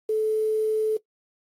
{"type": "tone with quantisation", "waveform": "sine", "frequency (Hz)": 434.1, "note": "A4", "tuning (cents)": -23, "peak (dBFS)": -20, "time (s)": [0.09, 0.97], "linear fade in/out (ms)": 5, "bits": 8, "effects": ["noise-tail reverb RT60 0.1 s tail -18 dB re dry", "AAC 48 kbps"]}